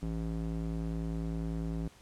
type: tone with band-pass filter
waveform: square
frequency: 55 Hz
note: A1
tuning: in tune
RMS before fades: -35 dBFS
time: 0.02-1.88 s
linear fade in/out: 5 ms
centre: 200 Hz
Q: 1.2
effects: pink hiss -59 dBFS RMS until 2.01 s + low-pass 10000 Hz 12 dB/octave